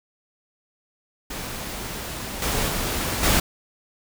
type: noise with level steps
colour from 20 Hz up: pink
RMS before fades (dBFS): -32 / -24 / -26 / -19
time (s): 1.3-3.4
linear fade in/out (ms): 5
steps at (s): 2.42 / 2.68 / 3.23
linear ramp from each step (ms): 2
effects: none